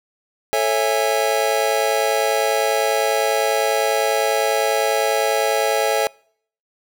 square chord, A major seventh, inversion none, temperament just, 440 / 550 / 660 / 825 Hz, A4 / C#5 / E5 / G#5, 0 / -14 / +2 / -12 cents, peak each -23 dBFS, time 0.53-6.07 s, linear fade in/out 0 ms, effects noise-tail reverb RT60 0.6 s tail -26 dB re dry

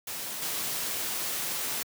white noise with level steps, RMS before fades -36 / -32 dBFS, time 0.07-1.83 s, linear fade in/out 5 ms, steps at 0.42 s, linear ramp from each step 2 ms, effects high-pass 100 Hz 12 dB/octave

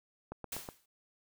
click train, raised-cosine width 1 ms, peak -27 dBFS, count 4, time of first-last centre 0.32-0.689 s, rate 8.14 Hz
white noise with exponential decay, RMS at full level -37 dBFS, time 0.52-0.86 s, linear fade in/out 5 ms, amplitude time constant 73 ms
effects none

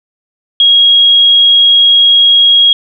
sine tone, 3290 Hz, G#7, 17 cents flat, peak -3 dBFS, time 0.6-2.73 s, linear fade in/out 2 ms, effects none

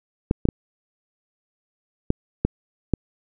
clicks, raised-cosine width 3 ms, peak -5 dBFS, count 6, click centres 0.311 / 0.454 / 0.488 / 2.104 / 2.45 / 2.937 s, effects none

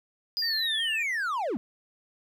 triangle linear sweep, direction down, 4978 to 192.8 Hz, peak -25 dBFS, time 0.37-1.57 s, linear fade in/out 0 ms
sine tone with vibrato, 1801 Hz, A6, 40 cents sharp, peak -32 dBFS, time 0.42-1.03 s, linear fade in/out 5 ms, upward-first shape sine, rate 5.4 Hz, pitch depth 45 cents each way
effects none

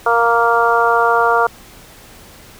harmonic tone, 233.1 Hz, A#3, in tune, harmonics 2 / 3 / 4 / 5 / 6, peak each -17 / -17 / -17 / -17 / -17 dBFS, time 0.06-1.47 s, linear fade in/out 5 ms, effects pink hiss -41 dBFS RMS until 2.59 s

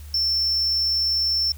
triangle tone, 5380 Hz, E8, 34 cents sharp, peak -18 dBFS, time 0.14-1.52 s, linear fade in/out 2 ms, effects added 74 Hz sine -36 dBFS peak until 1.57 s + white hiss -50 dBFS RMS until 1.57 s

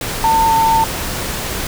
sine tone in noise, 899 Hz, A5, 37 cents sharp, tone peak -10 dBFS, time 0.24-0.84 s, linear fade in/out 2 ms, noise pink, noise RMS -22 dBFS, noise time 0.01-1.67 s, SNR +9 dB, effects none

